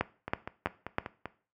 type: two click trains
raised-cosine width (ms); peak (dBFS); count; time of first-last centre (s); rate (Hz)
0.5; -21 / -12; 6 / 4; 0.28-1.257 / 0.01-0.984; 5.12 / 3.08
effects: noise-tail reverb RT60 0.4 s tail -17 dB re dry + high-pass 60 Hz 12 dB/octave